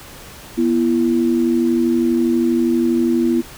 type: tone pair together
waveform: sine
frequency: 243.7 / 336.1 Hz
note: B3 / E4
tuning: -23 / +34 cents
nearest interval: tritone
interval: 557 cents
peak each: -16 dBFS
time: 0.57-3.42 s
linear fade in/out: 20 ms
effects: pink hiss -38 dBFS RMS until 3.57 s